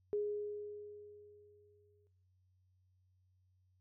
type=tone with exponential decay; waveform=sine; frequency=415.3 Hz; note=G#4; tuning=in tune; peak=-32 dBFS; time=0.13-2.07 s; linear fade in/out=0 ms; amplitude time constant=420 ms; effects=noise-tail reverb RT60 0.7 s tail -18 dB re dry + added 92 Hz sine -70 dBFS peak until 3.8 s